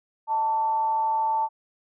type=tone with frequency modulation; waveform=sine; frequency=887 Hz; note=A5; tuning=14 cents sharp; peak=-21 dBFS; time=0.27-1.49 s; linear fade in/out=50 ms; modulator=258 Hz; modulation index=0.24; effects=none